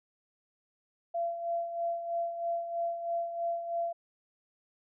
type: tone with tremolo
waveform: sine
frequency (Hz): 681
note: F5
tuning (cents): -44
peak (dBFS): -28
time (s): 1.14-3.93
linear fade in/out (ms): 10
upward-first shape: sine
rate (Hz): 3.1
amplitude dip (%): 60
effects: none